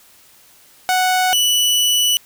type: tone pair in turn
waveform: sawtooth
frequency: 740 / 2960 Hz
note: F#5 / F#7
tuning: 0 / 0 cents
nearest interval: 2 octaves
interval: 2400 cents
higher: second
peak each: -10 dBFS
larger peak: neither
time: 0.89-1.33 / 1.33-2.17 s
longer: second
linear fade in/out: 0 ms
effects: white hiss -49 dBFS RMS until 2.25 s